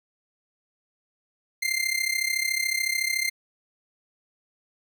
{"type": "tone with amplitude modulation", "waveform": "sawtooth", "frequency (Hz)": 2093, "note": "C7", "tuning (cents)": 0, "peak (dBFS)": -17, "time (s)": [1.62, 3.3], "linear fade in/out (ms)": 10, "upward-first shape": "sine", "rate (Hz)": 33.8, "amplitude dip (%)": 80, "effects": []}